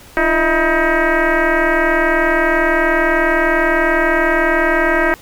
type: tone with frequency modulation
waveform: sine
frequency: 622 Hz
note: D#5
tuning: 1 cent flat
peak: -11 dBFS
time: 0.17-5.14 s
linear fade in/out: 0 ms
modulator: 321 Hz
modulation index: 4.4
effects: pink hiss -41 dBFS RMS until 5.21 s